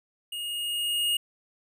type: tone with level ramp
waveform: square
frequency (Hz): 2859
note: F7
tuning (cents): +40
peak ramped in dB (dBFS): -33 to -23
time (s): 0.32-1.17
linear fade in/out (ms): 5
effects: none